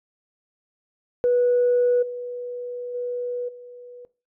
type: tone with level steps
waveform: sine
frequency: 489.5 Hz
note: B4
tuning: 15 cents flat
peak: -15 / -29 / -25 / -39 dBFS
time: 1.24-4.05 s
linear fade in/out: 0 ms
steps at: 2.02 / 2.94 / 3.48 s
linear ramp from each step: 10 ms
effects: noise-tail reverb RT60 0.3 s tail -17 dB re dry + tanh soft clip ceiling -12 dBFS